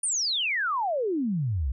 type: exponential sweep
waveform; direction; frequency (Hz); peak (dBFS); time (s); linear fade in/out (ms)
sine; down; 9620 to 58.27; -24; 0.03-1.72; 5
effects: none